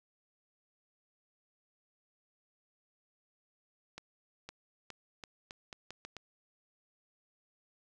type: accelerating click train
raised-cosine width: 0.2 ms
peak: -27 dBFS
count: 9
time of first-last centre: 3.98-6.167 s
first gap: 510 ms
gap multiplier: 0.81
effects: none